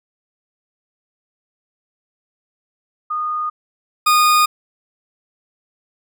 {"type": "tone pair in turn", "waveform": ["sine", "40% pulse"], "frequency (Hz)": [1229, 1229], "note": ["D#6", "D#6"], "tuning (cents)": [-22, -22], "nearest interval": "unison", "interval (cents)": 0, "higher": "neither", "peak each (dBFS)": [-19, -10], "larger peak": "second", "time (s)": [[3.1, 3.5], [4.06, 4.46]], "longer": "neither", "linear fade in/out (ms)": 10, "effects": []}